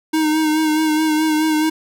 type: tone with vibrato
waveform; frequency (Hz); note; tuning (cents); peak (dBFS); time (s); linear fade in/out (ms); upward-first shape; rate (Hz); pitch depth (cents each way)
square; 311.1; D#4; 0; -15; 0.13-1.7; 10; sine; 4.7; 31
effects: none